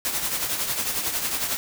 white noise with tremolo, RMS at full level -24 dBFS, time 0.05-1.57 s, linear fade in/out 0 ms, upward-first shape triangle, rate 11 Hz, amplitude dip 60%, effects none

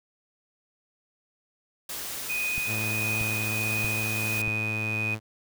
white noise, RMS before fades -35 dBFS, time 1.89-4.42 s, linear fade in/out 5 ms
sine tone with tremolo, 2489 Hz, D#7, in tune, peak -26 dBFS, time 2.29-5.15 s, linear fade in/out 10 ms, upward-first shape triangle, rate 1.5 Hz, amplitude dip 30%
click train, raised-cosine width 5 ms, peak -24 dBFS, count 4, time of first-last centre 2.58-4.479 s, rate 1.58 Hz
sawtooth tone, 108.9 Hz, A2, 17 cents flat, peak -27 dBFS, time 2.66-5.2 s, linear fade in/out 50 ms
effects none

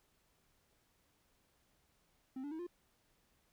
triangle tone with pitch steps, 261.6 / 288.6 / 318.4 / 351.2 Hz, C4 / D4 / D#4 / F4, 0 / -30 / +40 / +10 cents, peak -39 dBFS, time 2.36-2.668 s, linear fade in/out 5 ms, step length 77 ms, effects pink hiss -75 dBFS RMS until 3.52 s

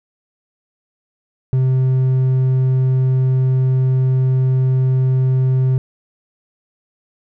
sine tone with hard clipping, 130 Hz, C3, 11 cents flat, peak -13 dBFS, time 1.53-5.78 s, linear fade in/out 0 ms, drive 3 dB, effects none

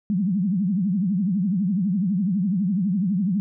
sine tone with vibrato, 191.2 Hz, G3, 43 cents flat, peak -19 dBFS, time 0.1-3.4 s, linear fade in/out 0 ms, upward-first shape triangle, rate 12 Hz, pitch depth 250 cents each way, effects none

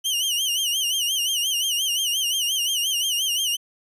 sawtooth tone with vibrato, 2998 Hz, F#7, 22 cents sharp, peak -18 dBFS, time 0.04-3.57 s, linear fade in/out 20 ms, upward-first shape sine, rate 5.7 Hz, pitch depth 120 cents each way, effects resampled to 32000 Hz

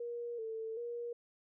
sine tone with vibrato, 460 Hz, A#4, 23 cents flat, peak -38 dBFS, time 0-1.13 s, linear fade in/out 5 ms, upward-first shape square, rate 1.3 Hz, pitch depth 55 cents each way, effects none

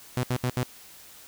sawtooth tone bursts, 125 Hz, B2, 21 cents sharp, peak -20 dBFS, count 4, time 0.17-0.631 s, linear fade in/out 2 ms, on 62 ms, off 71 ms, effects white hiss -49 dBFS RMS until 1.27 s

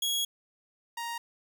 sawtooth tone pair in turn, 3322 / 935.7 Hz, G#7 / A#5, 0 / +6 cents, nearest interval octave + minor seventh, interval 2194 cents, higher first, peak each -24 / -30 dBFS, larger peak first, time 0.02-0.25 / 0.97-1.18 s, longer first, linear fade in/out 5 ms, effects none

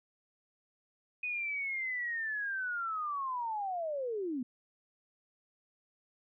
sine linear sweep, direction down, 2502 to 235.8 Hz, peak -33 dBFS, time 1.23-4.43 s, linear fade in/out 5 ms, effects none

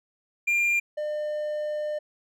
triangle tone pair in turn, 2395 / 602 Hz, D7 / D5, +33 / +43 cents, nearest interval 2 octaves, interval 2390 cents, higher first, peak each -19 / -25 dBFS, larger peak first, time 0.47-0.8 / 0.97-1.99 s, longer second, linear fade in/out 10 ms, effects none

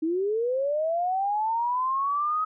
sine linear sweep, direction up, 308.5 to 1272 Hz, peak -23 dBFS, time 0.02-2.45 s, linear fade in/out 10 ms, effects none

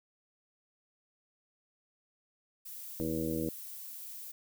violet noise, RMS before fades -45 dBFS, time 2.65-4.32 s, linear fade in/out 10 ms
harmonic tone, 80.2 Hz, E2, 47 cents flat, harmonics 1 / 2 / 3 / 4 / 5 / 6 / 7, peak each -44 / -39 / -38 / -35 / -46 / -38 / -45 dBFS, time 3-3.49 s, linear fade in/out 0 ms
effects none

